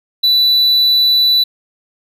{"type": "tone", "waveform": "triangle", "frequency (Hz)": 3970, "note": "B7", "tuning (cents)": 8, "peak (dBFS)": -7, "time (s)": [0.23, 1.44], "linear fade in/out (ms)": 10, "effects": []}